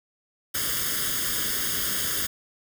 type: noise with comb filter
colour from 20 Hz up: white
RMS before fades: -27 dBFS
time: 0.54-2.27 s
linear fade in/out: 10 ms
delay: 0.6 ms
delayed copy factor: +0.85
effects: none